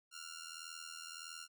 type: ring-modulated tone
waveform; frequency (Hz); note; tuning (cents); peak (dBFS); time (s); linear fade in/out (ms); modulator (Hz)
10% pulse; 1396.9; F6; 0; -36; 0.11-1.48; 50; 40.8
effects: none